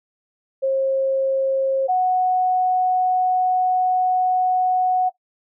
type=tone pair in turn; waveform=sine; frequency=536 / 737.5 Hz; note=C5 / F#5; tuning=+42 / -6 cents; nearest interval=tritone; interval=552 cents; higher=second; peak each=-16 / -15 dBFS; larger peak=second; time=0.62-1.88 / 1.88-5.1 s; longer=second; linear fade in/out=20 ms; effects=noise-tail reverb RT60 0.1 s tail -17 dB re dry